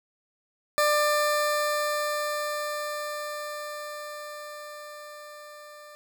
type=tone with level ramp; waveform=20% pulse; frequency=595 Hz; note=D5; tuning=22 cents sharp; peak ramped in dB=-15 to -40 dBFS; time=0.78-5.95 s; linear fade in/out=0 ms; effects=none